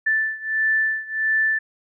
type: beating tone pair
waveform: sine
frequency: 1760 / 1761.5 Hz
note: A6 / A6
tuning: 0 / +1 cents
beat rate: 1.5 Hz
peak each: -21 / -23 dBFS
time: 0.06-1.59 s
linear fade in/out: 10 ms
effects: none